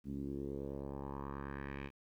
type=tone with low-pass filter sweep; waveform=10% pulse; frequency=69.3 Hz; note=C#2; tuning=in tune; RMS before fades=-43 dBFS; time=0.04-1.91 s; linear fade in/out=50 ms; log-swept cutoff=230 to 2600 Hz; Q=2.8; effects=12-bit